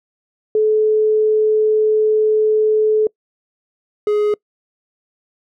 sine / triangle tone pair in turn, 431.1 / 418.8 Hz, A4 / G#4, -35 / +15 cents, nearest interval minor second, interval 50 cents, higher first, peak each -11 dBFS, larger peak neither, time 0.55-3.07 / 4.07-4.34 s, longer first, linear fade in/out 2 ms, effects noise-tail reverb RT60 0.1 s tail -25 dB re dry

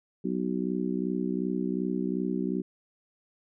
harmonic tone, 62.7 Hz, B1, 27 cents sharp, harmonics 3 / 4 / 5 / 6, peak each -31 / -32 / -33 / -34 dBFS, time 0.24-2.62 s, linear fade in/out 10 ms, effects none

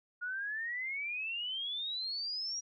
sine exponential sweep, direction up, 1431 to 5770 Hz, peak -35 dBFS, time 0.21-2.61 s, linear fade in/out 20 ms, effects none

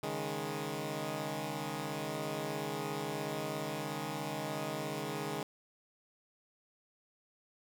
10% pulse chord, C# suspended second, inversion none, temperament equal, 138.59 / 155.56 / 207.7 Hz, C#3 / D#3 / G#3, 0 / 0 / 0 cents, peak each -33 / -31 / -33 dBFS, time 0.03-5.43 s, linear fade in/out 2 ms, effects none

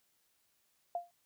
sine tone with exponential decay, 697 Hz, F5, 4 cents flat, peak -30 dBFS, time 0.95-1.11 s, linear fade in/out 2 ms, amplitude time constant 34 ms, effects white hiss -75 dBFS RMS until 1.25 s

